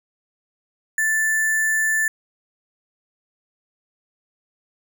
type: tone with sample-and-hold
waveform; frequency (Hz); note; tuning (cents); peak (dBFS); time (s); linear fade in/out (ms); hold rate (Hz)
sine; 1760; A6; 0; -17; 0.98-2.08; 2; 8820
effects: none